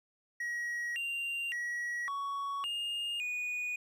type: tone with pitch steps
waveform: triangle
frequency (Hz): 1905 / 2778 / 1917 / 1118 / 2830 / 2465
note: A#6 / F7 / A#6 / C#6 / F7 / D#7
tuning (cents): +37 / -10 / +48 / +14 / +22 / -17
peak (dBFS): -32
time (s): 0.4-3.76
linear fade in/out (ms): 5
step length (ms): 560
effects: none